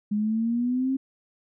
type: exponential sweep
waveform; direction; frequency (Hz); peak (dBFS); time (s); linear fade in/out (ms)
sine; up; 205.7 to 270; -22; 0.11-0.97; 10
effects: none